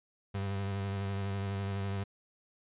35% pulse tone with vibrato, 98.5 Hz, G2, 9 cents sharp, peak -31 dBFS, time 0.34-2.04 s, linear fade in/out 10 ms, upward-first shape sine, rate 12 Hz, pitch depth 28 cents each way, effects resampled to 8000 Hz

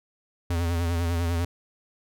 square tone with vibrato, 85.1 Hz, F2, 44 cents flat, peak -24 dBFS, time 0.5-1.45 s, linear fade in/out 5 ms, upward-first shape sine, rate 10 Hz, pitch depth 51 cents each way, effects none

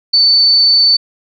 sine tone, 4515 Hz, C#8, 31 cents sharp, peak -6 dBFS, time 0.13-0.97 s, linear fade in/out 10 ms, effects none

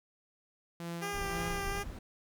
sawtooth tone with tremolo, 169.9 Hz, F3, 47 cents flat, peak -33 dBFS, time 0.8-1.79 s, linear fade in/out 0 ms, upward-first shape sine, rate 2 Hz, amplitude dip 75%
10% pulse tone with vibrato, 400 Hz, G4, 35 cents sharp, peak -27 dBFS, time 1.01-1.84 s, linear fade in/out 20 ms, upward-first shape triangle, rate 2.7 Hz, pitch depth 24 cents each way
brown noise, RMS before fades -41 dBFS, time 1.13-1.99 s, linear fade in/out 5 ms
effects none

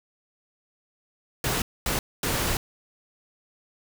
pink noise bursts at uneven times, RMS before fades -26 dBFS, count 3, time 1.44-1.62 / 1.86-1.99 / 2.23-2.57 s, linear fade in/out 2 ms, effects none

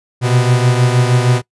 45% pulse beating tone pair, 122.4 / 128.8 Hz, B2 / C3, -15 / -27 cents, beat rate 6.4 Hz, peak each -11 / -16 dBFS, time 0.21-1.42 s, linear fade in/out 50 ms, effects noise-tail reverb RT60 0.1 s tail -22 dB re dry + resampled to 24000 Hz

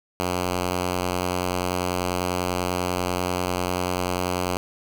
5% pulse tone, 90.2 Hz, F#2, 44 cents flat, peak -12 dBFS, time 0.2-4.57 s, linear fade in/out 0 ms, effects none

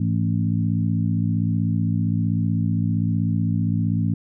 harmonic tone with a mistuned harmonic, 55.6 Hz, A1, 19 cents sharp, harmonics 2 / 3 / 4 / 5, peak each -22 / -23 / -25 / -30 dBFS, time 0-4.14 s, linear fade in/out 5 ms, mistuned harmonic 2, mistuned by -90 cents, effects none

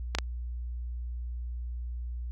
clicks, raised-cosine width 0.2 ms, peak -10 dBFS, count 2, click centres 0.15 / 0.186 s, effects added 60 Hz sine -33 dBFS peak until 2.31 s

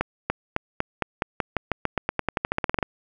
accelerating click train, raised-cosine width 0.5 ms, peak -7 dBFS, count 23, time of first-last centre 0.01-2.828 s, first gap 290 ms, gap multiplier 0.91, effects none

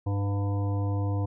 harmonic tone with a mistuned harmonic, 99.9 Hz, G2, 33 cents sharp, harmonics 1 / 3 / 5 / 7 / 9 / 10, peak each -25 / -35 / -39 / -42 / -44 / -45 dBFS, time 0.06-1.26 s, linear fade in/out 10 ms, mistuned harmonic 7, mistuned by +28 cents, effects none

